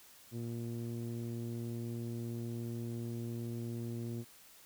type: tone with low-pass filter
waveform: sawtooth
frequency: 117.2 Hz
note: A#2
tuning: 10 cents sharp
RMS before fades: -40 dBFS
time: 0.31-4.25 s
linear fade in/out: 50 ms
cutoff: 320 Hz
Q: 1.9
effects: white hiss -59 dBFS RMS until 4.65 s